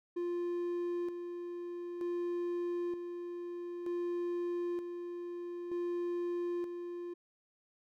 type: tone with tremolo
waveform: triangle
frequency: 349.2 Hz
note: F4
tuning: in tune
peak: -31 dBFS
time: 0.16-7.14 s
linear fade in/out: 10 ms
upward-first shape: square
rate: 0.54 Hz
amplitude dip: 50%
effects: none